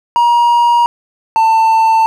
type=tone pair in turn; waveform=triangle; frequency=950 / 892.8 Hz; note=A#5 / A5; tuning=+33 / +25 cents; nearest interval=minor second; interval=108 cents; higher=first; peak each=-5 dBFS; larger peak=neither; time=0.16-0.86 / 1.36-2.06 s; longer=neither; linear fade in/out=0 ms; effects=none